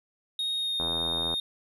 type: tone with pitch glide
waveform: triangle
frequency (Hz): 3729 to 3688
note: A#7 to A#7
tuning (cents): 0 to -19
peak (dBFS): -26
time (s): 0.39-1.4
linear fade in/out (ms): 2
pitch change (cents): -19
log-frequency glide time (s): 0.56-0.76
type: click train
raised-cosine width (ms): 1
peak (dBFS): -21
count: 46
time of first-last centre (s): 0.8-1.34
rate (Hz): 83.4
effects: none